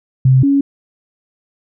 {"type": "tone pair in turn", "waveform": "sine", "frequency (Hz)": [130.81, 278.9], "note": ["C3", "C#4"], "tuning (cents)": [0, 11], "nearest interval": "octave + minor second", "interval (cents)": 1311, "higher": "second", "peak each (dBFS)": [-6, -9], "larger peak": "first", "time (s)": [[0.25, 0.43], [0.43, 0.61]], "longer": "neither", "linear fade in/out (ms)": 5, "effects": []}